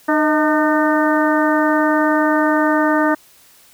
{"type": "harmonic tone with a mistuned harmonic", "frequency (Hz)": 303.2, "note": "D#4", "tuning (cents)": -45, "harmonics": [1, 2, 3, 4, 5, 6], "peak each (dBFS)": [-16, -19, -21, -22, -23, -24], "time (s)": [0.08, 3.15], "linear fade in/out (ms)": 10, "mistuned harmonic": 2, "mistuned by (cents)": 53, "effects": ["white hiss -49 dBFS RMS until 3.73 s"]}